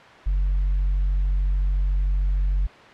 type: tone with tanh clipping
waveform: sine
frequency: 46.8 Hz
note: F#1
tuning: 20 cents sharp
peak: -19 dBFS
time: 0.26-2.67 s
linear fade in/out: 10 ms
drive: 1 dB
effects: white hiss -44 dBFS RMS until 2.93 s + low-pass 2000 Hz 12 dB/octave